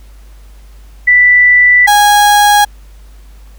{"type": "tone pair in turn", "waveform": ["sine", "35% pulse"], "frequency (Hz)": [1975.5, 825.8], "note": ["B6", "G#5"], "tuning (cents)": [0, -10], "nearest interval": "octave + minor third", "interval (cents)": 1510, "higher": "first", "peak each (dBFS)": -3, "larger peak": "neither", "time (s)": [[1.07, 1.87], [1.87, 2.65]], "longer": "first", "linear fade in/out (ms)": 10, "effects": ["added 50 Hz sine -33 dBFS peak until 3.58 s", "pink hiss -48 dBFS RMS until 3.58 s"]}